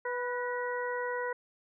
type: harmonic tone with a mistuned harmonic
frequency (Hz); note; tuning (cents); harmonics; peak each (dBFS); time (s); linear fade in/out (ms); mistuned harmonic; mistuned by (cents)
492.3; B4; -6; 1 / 2 / 3 / 4; -34 / -37 / -39 / -40; 0.05-1.33; 5; 4; -41
effects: none